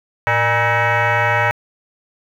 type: tone with frequency modulation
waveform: sine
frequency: 466.2 Hz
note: A#4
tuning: in tune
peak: -12 dBFS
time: 0.27-1.51 s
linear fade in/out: 0 ms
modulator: 355 Hz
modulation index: 5.1
effects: tanh soft clip ceiling -8 dBFS + 8-bit